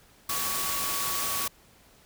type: tone in noise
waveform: sine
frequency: 1127 Hz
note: C#6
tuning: 28 cents sharp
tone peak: -35 dBFS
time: 0.29-1.48 s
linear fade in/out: 5 ms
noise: white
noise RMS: -30 dBFS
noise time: 0.29-1.48 s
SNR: -8 dB
effects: pink hiss -58 dBFS RMS until 2.05 s